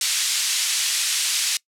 white band-pass noise, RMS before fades -22 dBFS, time 0.01-1.57 s, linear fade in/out 2 ms, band 2600 to 7900 Hz, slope 12 dB/octave, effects noise-tail reverb RT60 0.1 s tail -23 dB re dry + low-pass 12000 Hz 12 dB/octave

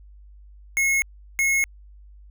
square tone pair in turn, 2172 / 2172 Hz, C#7 / C#7, -36 / -36 cents, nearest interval unison, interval 0 cents, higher neither, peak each -19 dBFS, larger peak neither, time 0.77-1.02 / 1.39-1.64 s, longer neither, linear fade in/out 0 ms, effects added 50 Hz sine -44 dBFS peak until 2.3 s

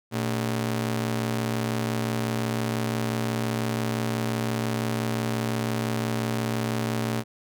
sawtooth ring-modulated tone, 170.6 Hz, F3, 40 cents flat, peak -18 dBFS, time 0.11-7.24 s, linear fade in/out 50 ms, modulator 52.4 Hz, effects none

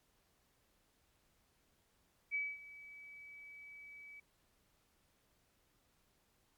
sine tone with ADSR envelope, 2288 Hz, D7, 46 cents flat, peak -33 dBFS, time 2.31-4.2 s, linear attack 36 ms, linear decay 230 ms, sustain -18 dB, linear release 5 ms, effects pink hiss -75 dBFS RMS until 6.57 s + MP3 96 kbps

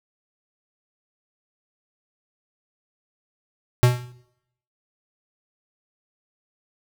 square tone with exponential decay, 123.47 Hz, B2, in tune, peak -10 dBFS, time 3.83-4.12 s, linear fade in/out 0 ms, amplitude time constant 62 ms, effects noise-tail reverb RT60 0.8 s tail -19 dB re dry

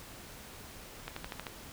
accelerating click train, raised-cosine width 0.3 ms, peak -22 dBFS, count 6, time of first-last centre 1.08-1.468 s, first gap 84 ms, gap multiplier 0.96, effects pink hiss -49 dBFS RMS until 1.72 s

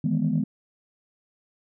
sine chord, E major seventh, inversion third, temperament equal with one note detuned, 155.56 / 164.81 / 209 / 246.9 Hz, D#3 / E3 / G#3 / B3, 0 / 0 / +11 / 0 cents, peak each -26 dBFS, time 0.04-0.44 s, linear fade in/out 5 ms, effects tanh soft clip ceiling -13 dBFS

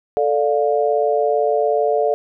sine chord, D minor, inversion second, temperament just, 440.5 / 587.3 / 704.8 Hz, A4 / D5 / F5, +2 / 0 / +16 cents, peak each -18 / -19 / -20 dBFS, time 0.17-2.14 s, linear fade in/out 0 ms, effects none

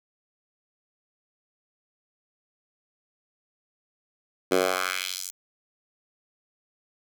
10% pulse tone with high-pass filter sweep, 92.5 Hz, F#2, in tune, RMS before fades -27 dBFS, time 4.51-5.31 s, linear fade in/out 10 ms, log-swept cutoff 330 to 8100 Hz, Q 1.5, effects none

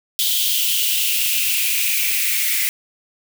blue noise with high-pass filter sweep, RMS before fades -19 dBFS, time 0.19-2.69 s, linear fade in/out 0 ms, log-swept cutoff 3300 to 2100 Hz, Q 5.7, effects none

